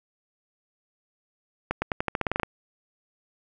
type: accelerating click train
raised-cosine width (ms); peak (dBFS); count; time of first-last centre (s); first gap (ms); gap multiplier
0.5; -10; 12; 1.71-2.432; 110; 0.89
effects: none